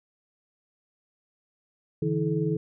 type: tone cluster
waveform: sine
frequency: 143.3 / 163.1 / 321.6 / 429.5 Hz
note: D3 / E3 / E4 / A4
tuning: -42 / -18 / -43 / -42 cents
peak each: -30 / -27 / -31 / -29 dBFS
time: 2.02-2.57 s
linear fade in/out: 5 ms
effects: none